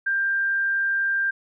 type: tone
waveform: sine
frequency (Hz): 1588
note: G6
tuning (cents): +22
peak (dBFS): -20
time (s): 0.06-1.31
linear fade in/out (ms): 10
effects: none